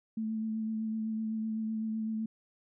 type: tone with vibrato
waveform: sine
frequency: 220 Hz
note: A3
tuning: in tune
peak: -31 dBFS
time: 0.17-2.26 s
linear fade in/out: 5 ms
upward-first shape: triangle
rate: 7.9 Hz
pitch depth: 22 cents each way
effects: none